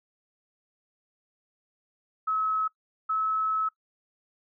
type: tone pair in turn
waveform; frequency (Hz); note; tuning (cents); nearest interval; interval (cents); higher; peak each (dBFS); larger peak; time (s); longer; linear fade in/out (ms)
sine; 1288 / 1295.5; E6 / E6; -41 / -30; unison; 11; second; -24; neither; 2.27-2.68 / 3.09-3.69; second; 10
effects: noise-tail reverb RT60 0.1 s tail -20 dB re dry